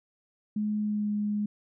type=tone with pitch glide; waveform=sine; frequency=211 to 208.2 Hz; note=G#3 to G#3; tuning=+28 to +5 cents; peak=-26 dBFS; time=0.56-1.46 s; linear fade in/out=5 ms; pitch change=-23 cents; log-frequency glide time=0.79-1.11 s; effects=none